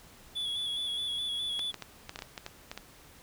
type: tone with vibrato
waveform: triangle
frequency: 3403 Hz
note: G#7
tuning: 41 cents sharp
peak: -30 dBFS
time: 0.35-1.72 s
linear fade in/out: 20 ms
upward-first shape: square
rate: 4.8 Hz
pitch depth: 30 cents each way
type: clicks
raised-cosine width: 0.2 ms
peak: -21 dBFS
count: 11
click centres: 1.593 / 1.743 / 1.823 / 2.094 / 2.159 / 2.19 / 2.222 / 2.378 / 2.464 / 2.715 / 2.776 s
effects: pink hiss -55 dBFS RMS until 3.22 s